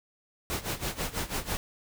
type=noise with tremolo; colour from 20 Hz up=pink; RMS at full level=-30 dBFS; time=0.5-1.57 s; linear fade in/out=0 ms; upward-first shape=sine; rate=6.1 Hz; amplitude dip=85%; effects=none